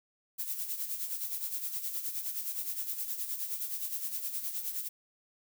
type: noise with tremolo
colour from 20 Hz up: violet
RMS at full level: -34 dBFS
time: 0.38-4.89 s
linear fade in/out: 20 ms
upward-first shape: sine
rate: 9.6 Hz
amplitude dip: 60%
effects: none